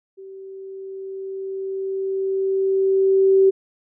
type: tone with level ramp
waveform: sine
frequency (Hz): 385.6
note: G4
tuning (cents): -28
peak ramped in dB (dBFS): -36 to -10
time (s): 0.17-3.51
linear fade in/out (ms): 20
effects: none